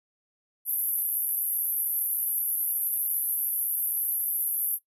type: band-pass noise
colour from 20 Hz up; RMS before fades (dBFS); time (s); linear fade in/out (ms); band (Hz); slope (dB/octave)
white; -28; 0.65-4.79; 50; 11000 to 13000; 96
effects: noise-tail reverb RT60 0.1 s tail -18 dB re dry + resampled to 32000 Hz